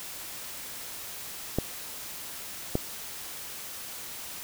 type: clicks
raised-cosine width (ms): 2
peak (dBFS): -11 / -11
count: 2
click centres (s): 1.586 / 2.754
effects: white hiss -40 dBFS RMS until 4.43 s